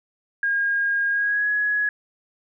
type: tone with pitch glide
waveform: sine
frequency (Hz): 1624 to 1679.3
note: G#6 to G#6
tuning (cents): -39 to +19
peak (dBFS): -19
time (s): 0.43-1.89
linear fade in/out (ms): 2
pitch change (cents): +58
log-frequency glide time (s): 1.1-1.49
effects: none